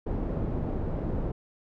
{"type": "low-pass noise", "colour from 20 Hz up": "pink", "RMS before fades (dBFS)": -30, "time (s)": [0.06, 1.32], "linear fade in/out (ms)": 10, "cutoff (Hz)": 490, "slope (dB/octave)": 12, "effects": []}